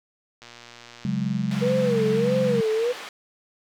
click train, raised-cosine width 0.2 ms, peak -26 dBFS, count 156, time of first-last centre 0.42-1.723 s, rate 119 Hz
sine chord, C# suspended fourth, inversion none, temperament equal, 138.59 / 185 / 207.7 Hz, C#3 / F#3 / G#3, 0 / 0 / 0 cents, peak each -28 / -27 / -26 dBFS, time 1.05-2.61 s, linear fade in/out 2 ms
white band-pass noise, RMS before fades -38 dBFS, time 1.51-3.09 s, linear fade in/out 2 ms, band 330 to 3000 Hz, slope 12 dB/octave
sine tone with vibrato, 474.2 Hz, A#4, 30 cents sharp, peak -20 dBFS, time 1.61-2.93 s, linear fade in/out 20 ms, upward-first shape sine, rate 1.6 Hz, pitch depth 150 cents each way
effects none

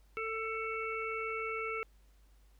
harmonic tone, 444.7 Hz, A4, 18 cents sharp, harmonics 1 / 3 / 5 / 6, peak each -39 / -39 / -40 / -45 dBFS, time 0.17-1.83 s, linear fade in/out 0 ms, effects added 50 Hz sine -60 dBFS peak until 2.59 s + pink hiss -72 dBFS RMS until 2.59 s

